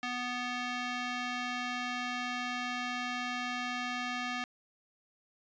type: tone with band-pass filter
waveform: square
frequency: 246.9 Hz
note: B3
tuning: in tune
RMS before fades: -36 dBFS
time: 0.03-4.44 s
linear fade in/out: 0 ms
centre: 2200 Hz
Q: 0.91
effects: resampled to 16000 Hz